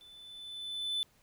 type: tone with level ramp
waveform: triangle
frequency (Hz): 3509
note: A7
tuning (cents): -5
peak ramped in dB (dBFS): -52 to -28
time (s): 0.01-1.03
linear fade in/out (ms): 0
effects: pink hiss -67 dBFS RMS until 1.22 s